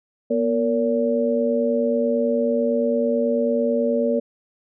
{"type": "tone cluster", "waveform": "sine", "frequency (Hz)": [241.4, 461.9, 571], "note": ["B3", "A#4", "D5"], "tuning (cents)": [-39, -16, -49], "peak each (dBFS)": -22, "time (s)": [0.3, 4.2], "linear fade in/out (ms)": 10, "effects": []}